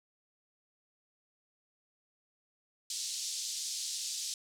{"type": "band-pass noise", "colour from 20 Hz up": "pink", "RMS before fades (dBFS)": -38, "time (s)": [2.9, 4.34], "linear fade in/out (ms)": 2, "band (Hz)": [4200, 8400], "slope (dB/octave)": 24, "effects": []}